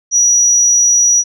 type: tone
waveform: sine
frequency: 5820 Hz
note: F#8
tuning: 29 cents flat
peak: -6 dBFS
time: 0.11-1.24 s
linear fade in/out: 50 ms
effects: tanh soft clip ceiling -3 dBFS